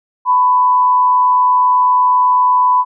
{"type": "tone with frequency modulation", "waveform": "sine", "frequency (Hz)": 998, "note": "B5", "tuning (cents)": 18, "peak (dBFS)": -8, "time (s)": [0.25, 2.85], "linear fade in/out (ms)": 50, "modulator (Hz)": 108, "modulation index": 0.32, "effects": []}